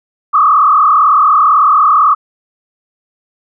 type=tone with frequency modulation; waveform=sine; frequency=1197 Hz; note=D6; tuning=33 cents sharp; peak=-5 dBFS; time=0.33-2.15 s; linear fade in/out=20 ms; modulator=38 Hz; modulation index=2.2; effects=none